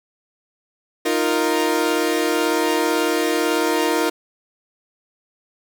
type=chord; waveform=sawtooth; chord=Eb suspended second; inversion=none; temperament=equal; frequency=311.1 / 349.2 / 466.2 Hz; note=Eb4 / F4 / Bb4; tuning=0 / 0 / 0 cents; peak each=-18 dBFS; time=1.05-4.1 s; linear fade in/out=10 ms; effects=none